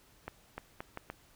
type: accelerating click train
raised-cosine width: 0.5 ms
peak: -24 dBFS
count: 5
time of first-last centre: 0.28-1.1 s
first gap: 300 ms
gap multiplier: 0.75
effects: pink hiss -63 dBFS RMS until 1.35 s